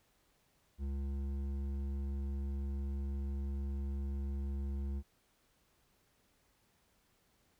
sine tone with hard clipping, 69 Hz, C#2, 7 cents flat, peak -37 dBFS, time 0.78-5.03 s, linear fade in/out 50 ms, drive 9 dB, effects pink hiss -73 dBFS RMS until 7.59 s

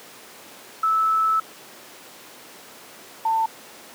sine tone pair in turn, 1308 / 894.3 Hz, E6 / A5, -14 / +28 cents, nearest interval perfect fifth, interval 658 cents, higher first, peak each -17 / -18 dBFS, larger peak first, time 0.83-1.4 / 3.25-3.46 s, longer first, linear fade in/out 5 ms, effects pink hiss -43 dBFS RMS until 3.94 s + high-pass 300 Hz 12 dB/octave

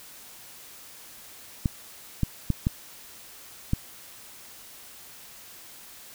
clicks, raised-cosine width 5 ms, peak -10 dBFS, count 5, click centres 1.658 / 2.233 / 2.503 / 2.669 / 3.734 s, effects white hiss -47 dBFS RMS until 6.14 s

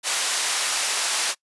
white band-pass noise, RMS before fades -24 dBFS, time 0.03-1.35 s, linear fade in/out 50 ms, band 660 to 9200 Hz, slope 12 dB/octave, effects noise-tail reverb RT60 0.1 s tail -23 dB re dry + resampled to 24000 Hz

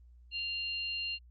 sine tone pair together, 2784 / 4212 Hz, F7 / C8, -6 / +11 cents, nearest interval perfect fifth, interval 717 cents, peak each -35 / -39 dBFS, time 0.31-1.19 s, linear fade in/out 50 ms, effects added 60 Hz sine -54 dBFS peak until 1.3 s + Opus 32 kbps

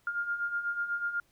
sine beating tone pair, 1402 / 1410.1 Hz, F6 / F6, +6 / +16 cents, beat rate 8.1 Hz, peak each -37 / -31 dBFS, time 0.07-1.2 s, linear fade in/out 2 ms, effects pink hiss -69 dBFS RMS until 1.31 s

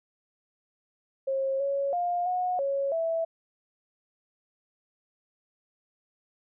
sine tone with pitch steps, 538 / 556 / 705 / 727 / 553 / 658 Hz, C5 / C#5 / F5 / F#5 / C#5 / E5, +48 / +5 / +16 / -31 / -4 / -3 cents, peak -25 dBFS, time 1.27-3.25 s, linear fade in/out 10 ms, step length 330 ms, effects none

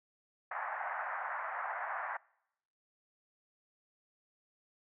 pink band-pass noise, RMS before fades -39 dBFS, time 0.51-2.17 s, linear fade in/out 5 ms, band 680 to 1900 Hz, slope 48 dB/octave, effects noise-tail reverb RT60 0.8 s tail -25 dB re dry

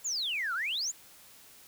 sine exponential two-way sweep, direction down then up, 7460 to 1306 to 7460 Hz, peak -29 dBFS, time 0.04-0.92 s, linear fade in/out 20 ms, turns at 0.54 s, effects tanh soft clip ceiling -25 dBFS + white hiss -55 dBFS RMS until 1.67 s

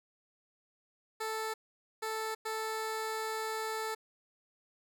15% pulse tone bursts at uneven times, 440 Hz, A4, in tune, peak -28 dBFS, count 3, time 1.2-1.54 / 2.02-2.35 / 2.45-3.95 s, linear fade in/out 10 ms, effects none

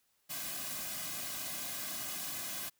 white noise with comb filter, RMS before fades -40 dBFS, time 0.29-2.7 s, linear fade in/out 20 ms, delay 2.2 ms, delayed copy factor -0.85, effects white hiss -75 dBFS RMS until 2.79 s

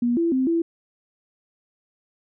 sine tone with pitch steps, 240.2 / 336.1 / 260.7 / 334 Hz, B3 / E4 / C4 / E4, -48 / +34 / -6 / +23 cents, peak -18 dBFS, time 0.02-0.62 s, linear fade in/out 5 ms, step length 150 ms, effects none

